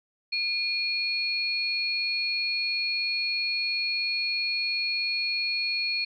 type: tone pair together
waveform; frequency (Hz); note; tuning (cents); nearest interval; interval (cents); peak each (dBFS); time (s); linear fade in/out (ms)
sine; 2427 / 4324; D#7 / C#8; -44 / -44; minor seventh; 1000; -28; 0.32-6.05; 10
effects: none